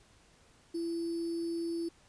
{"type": "tone with sample-and-hold", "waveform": "sine", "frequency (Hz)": 335.4, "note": "E4", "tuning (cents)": 30, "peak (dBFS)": -32, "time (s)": [0.74, 1.89], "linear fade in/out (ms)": 10, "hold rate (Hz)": 4900, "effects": ["pink hiss -63 dBFS RMS until 2.08 s", "resampled to 22050 Hz"]}